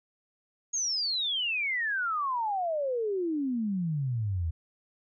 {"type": "exponential sweep", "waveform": "sine", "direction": "down", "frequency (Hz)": [6680, 78], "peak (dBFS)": -27, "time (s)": [0.73, 4.51], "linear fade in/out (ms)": 10, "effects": []}